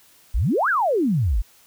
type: exponential two-way sweep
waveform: sine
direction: up then down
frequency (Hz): 41.12 to 1700 to 41.12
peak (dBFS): -17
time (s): 0.34-1.42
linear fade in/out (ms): 10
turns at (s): 0.69
effects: white hiss -54 dBFS RMS until 1.66 s